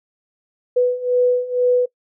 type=beating tone pair; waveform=sine; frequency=493.9 / 496 Hz; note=B4 / B4; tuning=0 / +7 cents; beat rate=2.1 Hz; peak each=-19 / -16 dBFS; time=0.76-1.86 s; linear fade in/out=10 ms; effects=noise-tail reverb RT60 0.1 s tail -22 dB re dry